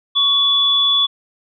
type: tone pair together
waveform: sine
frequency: 1117 / 3435 Hz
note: C#6 / A7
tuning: +13 / -42 cents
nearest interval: octave + perfect fifth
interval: 1945 cents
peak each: -24 / -12 dBFS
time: 0.15-1.07 s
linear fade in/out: 20 ms
effects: none